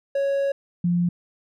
triangle / sine tone pair in turn, 554.4 / 174.63 Hz, C#5 / F3, 0 / 0 cents, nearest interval octave + minor sixth, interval 2000 cents, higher first, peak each -18 dBFS, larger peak neither, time 0.15-0.52 / 0.84-1.09 s, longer first, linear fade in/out 5 ms, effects none

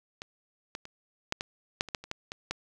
clicks, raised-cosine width 0.2 ms, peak -22 / -19 / -26 / -11 / -16 / -9 / -25 / -13 / -27 / -16 / -20 / -14 dBFS, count 12, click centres 0.219 / 0.751 / 0.854 / 1.324 / 1.409 / 1.809 / 1.887 / 1.948 / 2.04 / 2.114 / 2.319 / 2.51 s, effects none

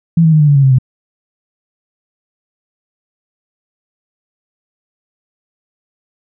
sine tone with pitch steps, 166.2 / 160.26 / 154.53 / 149.01 / 143.69 / 138.55 / 133.6 / 128.83 Hz, E3 / E3 / D#3 / D3 / D3 / C#3 / C3 / C3, +15 / -49 / -12 / +25 / -37 / -1 / +36 / -26 cents, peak -5 dBFS, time 0.17-0.786 s, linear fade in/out 5 ms, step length 77 ms, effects none

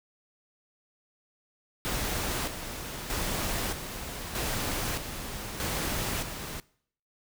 pink noise with tremolo, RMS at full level -31 dBFS, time 1.85-6.6 s, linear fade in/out 0 ms, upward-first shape square, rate 0.8 Hz, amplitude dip 55%, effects noise-tail reverb RT60 0.6 s tail -22 dB re dry

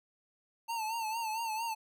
square tone with vibrato, 895 Hz, A5, 29 cents sharp, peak -34 dBFS, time 0.68-1.75 s, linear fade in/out 20 ms, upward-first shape sine, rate 4.4 Hz, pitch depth 70 cents each way, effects none

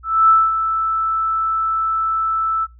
sine tone with ADSR envelope, 1318.5 Hz, E6, in tune, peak -7 dBFS, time 0.03-2.67 s, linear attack 260 ms, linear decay 220 ms, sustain -9 dB, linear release 37 ms, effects noise-tail reverb RT60 0.2 s tail -22 dB re dry + added 60 Hz sine -42 dBFS peak until 2.79 s

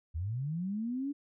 sine linear sweep, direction up, 73.5 to 291.3 Hz, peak -32 dBFS, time 0.14-1.13 s, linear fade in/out 20 ms, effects none

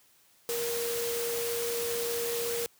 sine tone in noise, 470 Hz, A#4, 14 cents sharp, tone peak -31 dBFS, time 0.49-2.66 s, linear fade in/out 0 ms, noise white, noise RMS -35 dBFS, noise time 0.49-2.66 s, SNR +1 dB, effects white hiss -63 dBFS RMS until 2.79 s + high-pass 60 Hz 12 dB/octave

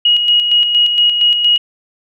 sine tone with tremolo, 2893 Hz, F#7, 40 cents flat, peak -7 dBFS, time 0.05-1.58 s, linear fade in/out 5 ms, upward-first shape square, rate 4.3 Hz, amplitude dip 45%, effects none

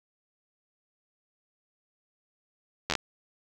slowing click train, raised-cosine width 0.2 ms, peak -9 dBFS, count 5, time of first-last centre 2.9-2.953 s, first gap 11 ms, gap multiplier 1.12, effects none

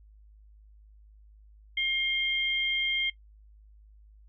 sine tone pair together, 2130 / 3184 Hz, C7 / G7, +30 / +26 cents, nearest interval perfect fifth, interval 696 cents, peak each -28 dBFS, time 1.77-3.1 s, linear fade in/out 5 ms, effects noise-tail reverb RT60 0.1 s tail -19 dB re dry + added 52 Hz sine -52 dBFS peak until 4.28 s

